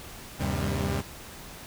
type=tone cluster; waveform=sawtooth; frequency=77.6 / 96.9 / 132.5 / 199.2 Hz; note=D#2 / G2 / C3 / G3; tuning=-4 / -20 / +22 / +28 cents; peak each=-27 / -29 / -28 / -29 dBFS; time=0.39-1.02 s; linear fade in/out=20 ms; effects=pink hiss -44 dBFS RMS until 1.66 s